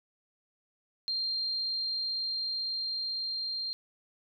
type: tone with level ramp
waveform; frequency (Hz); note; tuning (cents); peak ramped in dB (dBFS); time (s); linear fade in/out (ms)
sine; 4186; C8; 0; -29 to -32; 1.08-3.73; 0
effects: none